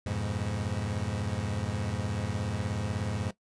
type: chord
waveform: 30% pulse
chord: F diminished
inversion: none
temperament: equal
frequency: 87.31 / 103.83 / 123.47 Hz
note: F2 / Ab2 / Cb3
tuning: 0 / 0 / 0 cents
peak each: -33 / -30 / -35 dBFS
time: 0.06-3.31 s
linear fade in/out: 5 ms
effects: noise-tail reverb RT60 0.1 s tail -17 dB re dry + resampled to 22050 Hz